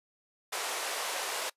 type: band-pass noise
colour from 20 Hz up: pink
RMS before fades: -35 dBFS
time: 0.52-1.5 s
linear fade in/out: 10 ms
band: 490 to 12000 Hz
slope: 24 dB/octave
effects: noise-tail reverb RT60 0.1 s tail -21 dB re dry + resampled to 32000 Hz